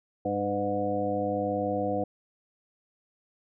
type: harmonic tone with a mistuned harmonic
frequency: 100.8 Hz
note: G2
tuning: 49 cents sharp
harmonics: 1 / 2 / 3 / 5 / 6 / 7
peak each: -38 / -35 / -33 / -30 / -35 / -32 dBFS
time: 0.25-2.04 s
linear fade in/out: 5 ms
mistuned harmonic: 7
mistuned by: +48 cents
effects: none